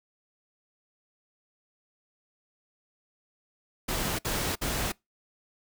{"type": "noise bursts", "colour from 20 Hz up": "pink", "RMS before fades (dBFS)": -30, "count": 3, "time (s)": [3.88, 4.922], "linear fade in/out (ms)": 10, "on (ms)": 310, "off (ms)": 56, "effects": ["noise-tail reverb RT60 0.2 s tail -25 dB re dry"]}